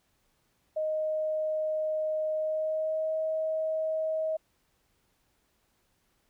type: tone with pitch glide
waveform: sine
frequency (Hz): 622.3 to 633.2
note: D#5 to D#5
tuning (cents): 0 to +30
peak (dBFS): -27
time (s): 0.76-4.37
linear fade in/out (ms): 10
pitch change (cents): +30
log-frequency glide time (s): 2.34-3.16
effects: pink hiss -72 dBFS RMS until 6.29 s